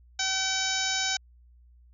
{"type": "harmonic tone", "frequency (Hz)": 764, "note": "G5", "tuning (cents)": -45, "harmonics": [1, 2, 3, 4, 5, 6, 7, 8, 9], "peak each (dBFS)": [-36, -33, -35, -36, -33, -38, -33, -34, -35], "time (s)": [0.19, 1.17], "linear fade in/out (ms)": 5, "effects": ["added 60 Hz sine -53 dBFS peak until 1.93 s"]}